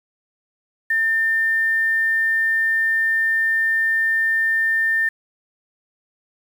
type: tone with quantisation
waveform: sine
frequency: 1800 Hz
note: A6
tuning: 39 cents sharp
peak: -16 dBFS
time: 0.9-5.09 s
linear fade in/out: 5 ms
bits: 7
effects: none